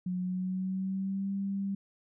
sine tone with pitch glide, 181.6 to 196.9 Hz, F#3 to G3, -32 to +8 cents, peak -30 dBFS, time 0.06-1.75 s, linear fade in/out 5 ms, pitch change +140 cents, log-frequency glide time 0.19-1.32 s, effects none

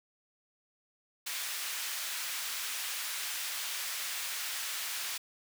pink high-pass noise, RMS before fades -37 dBFS, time 1.26-5.18 s, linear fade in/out 10 ms, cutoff 1800 Hz, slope 12 dB/octave, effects none

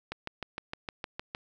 click train, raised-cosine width 0.3 ms, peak -19 dBFS, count 9, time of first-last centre 0.12-1.349 s, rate 6.51 Hz, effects none

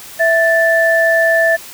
sine tone pair together, 659.3 / 1760 Hz, E5 / A6, 0 / 0 cents, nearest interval octave + perfect fourth, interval 1700 cents, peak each -12 dBFS, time 0.19-1.57 s, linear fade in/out 20 ms, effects white hiss -34 dBFS RMS until 1.73 s

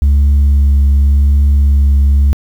sine tone with vibrato, 70.4 Hz, C#2, 27 cents sharp, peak -3 dBFS, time 0.02-2.33 s, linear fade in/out 0 ms, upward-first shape triangle, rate 0.89 Hz, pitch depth 19 cents each way, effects tanh soft clip ceiling -5 dBFS + 7-bit

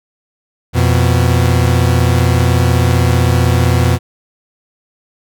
40% pulse tone pair together, 86.7 / 122.48 Hz, F2 / B2, -12 / -14 cents, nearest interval tritone, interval 598 cents, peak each -11 dBFS, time 0.73-3.99 s, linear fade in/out 50 ms, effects none

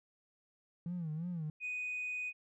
triangle tone with vibrato, 165.4 Hz, E3, 6 cents sharp, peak -33 dBFS, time 0.86-1.5 s, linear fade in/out 2 ms, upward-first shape sine, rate 2.9 Hz, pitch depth 140 cents each way
sine tone, 2489 Hz, D#7, in tune, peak -35 dBFS, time 1.6-2.33 s, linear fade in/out 50 ms
effects tanh soft clip ceiling -33 dBFS

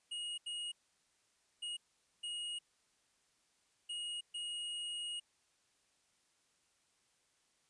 square tone bursts at uneven times, 2878 Hz, F#7, 49 cents flat, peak -40 dBFS, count 6, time 0.11-0.38 / 0.46-0.72 / 1.62-1.77 / 2.23-2.59 / 3.89-4.21 / 4.34-5.2 s, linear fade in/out 10 ms, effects white hiss -75 dBFS RMS until 7.69 s + resampled to 22050 Hz

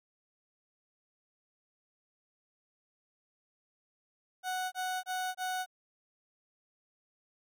30% pulse tone bursts, 740 Hz, F#5, in tune, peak -30 dBFS, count 4, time 4.43-5.662 s, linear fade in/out 50 ms, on 290 ms, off 24 ms, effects none

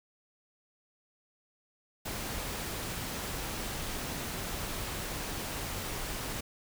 pink noise, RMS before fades -37 dBFS, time 2.05-6.41 s, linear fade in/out 10 ms, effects none

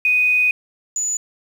sine tone pair in turn, 2491 / 6945 Hz, D#7 / A8, +1 / -24 cents, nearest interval octave + tritone, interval 1775 cents, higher second, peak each -13 / -19 dBFS, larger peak first, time 0.05-0.51 / 0.96-1.17 s, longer first, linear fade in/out 2 ms, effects 7-bit

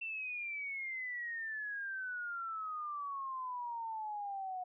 sine exponential sweep, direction down, 2700 to 726 Hz, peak -38 dBFS, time 0.01-4.64 s, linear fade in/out 10 ms, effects none

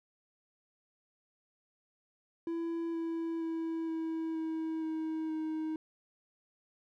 triangle tone with pitch steps, 333.6 / 330.3 / 327.1 / 323.9 / 320.8 / 317.6 / 314.5 Hz, E4 / E4 / E4 / E4 / E4 / D#4 / D#4, +21 / +4 / -13 / -30 / -47 / +36 / +19 cents, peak -31 dBFS, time 2.47-5.76 s, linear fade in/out 2 ms, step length 470 ms, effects none

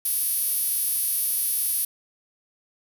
5% pulse tone with high-pass filter, 380.3 Hz, F#4, 48 cents sharp, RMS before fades -25 dBFS, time 0.05-1.85 s, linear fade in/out 5 ms, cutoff 11000 Hz, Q 1.9, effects 7-bit

